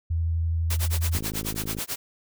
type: tone with vibrato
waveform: sine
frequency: 82.41 Hz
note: E2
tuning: in tune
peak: -22 dBFS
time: 0.1-1.18 s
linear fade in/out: 10 ms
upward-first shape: sine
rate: 12 Hz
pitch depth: 13 cents each way
type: noise with tremolo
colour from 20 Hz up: white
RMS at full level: -29 dBFS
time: 0.7-1.96 s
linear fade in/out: 5 ms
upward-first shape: sine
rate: 9.2 Hz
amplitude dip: 100%
type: click train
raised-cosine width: 3 ms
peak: -21 dBFS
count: 35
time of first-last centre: 1.15-1.787 s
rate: 53.4 Hz
effects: none